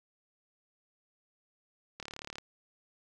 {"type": "click train", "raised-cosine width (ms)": 0.2, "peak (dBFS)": -24, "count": 15, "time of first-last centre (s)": [2, 2.384], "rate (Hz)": 36.5, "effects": []}